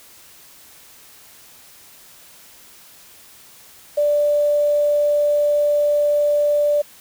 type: tone with quantisation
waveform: sine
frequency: 587.3 Hz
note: D5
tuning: in tune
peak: -14 dBFS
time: 3.97-6.82 s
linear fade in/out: 10 ms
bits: 7
effects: white hiss -46 dBFS RMS until 7 s